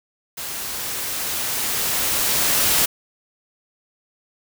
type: noise with level ramp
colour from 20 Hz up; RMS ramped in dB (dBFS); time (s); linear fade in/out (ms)
white; -30 to -17; 0.37-2.86; 10
effects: none